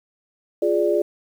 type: chord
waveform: sine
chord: D diminished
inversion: first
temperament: equal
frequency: 349.2 / 415.3 / 587.3 Hz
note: F4 / Ab4 / D5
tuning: 0 / 0 / 0 cents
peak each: -21 dBFS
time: 0.62-1.02 s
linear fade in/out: 5 ms
effects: 8-bit